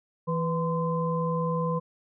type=tone cluster; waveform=sine; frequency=165.2 / 495.9 / 1030 Hz; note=E3 / B4 / C6; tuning=+4 / +7 / -28 cents; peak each=-27 / -30 / -31 dBFS; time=0.27-1.8 s; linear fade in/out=20 ms; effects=none